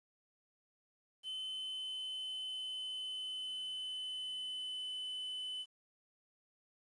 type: tone with pitch glide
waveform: triangle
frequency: 3051 to 3018 Hz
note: G7 to F#7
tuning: -48 to +34 cents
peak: -38 dBFS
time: 1.23-5.66 s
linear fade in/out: 50 ms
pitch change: -18 cents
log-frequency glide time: 1.47-4.88 s
effects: resampled to 22050 Hz + 11-bit